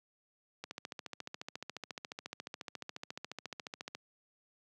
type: click train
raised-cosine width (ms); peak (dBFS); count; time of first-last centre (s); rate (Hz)
0.2; -24; 48; 0.64-3.95; 14.2
effects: high-pass 150 Hz 12 dB/octave